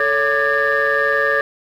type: tone cluster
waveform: sine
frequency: 441.1 / 561 / 1187 / 1656 / 1798 Hz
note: A4 / C#5 / D6 / G#6 / A6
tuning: +4 / +21 / +18 / -5 / +37 cents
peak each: -22 / -19 / -21 / -18 / -19 dBFS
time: 0-1.41 s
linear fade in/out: 2 ms
effects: tanh soft clip ceiling -8 dBFS + 8-bit